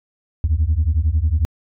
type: beating tone pair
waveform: sine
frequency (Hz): 72.9 / 83.9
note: D2 / E2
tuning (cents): -12 / +31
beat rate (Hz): 11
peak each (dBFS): -16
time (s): 0.44-1.45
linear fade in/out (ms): 0
effects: tanh soft clip ceiling -10 dBFS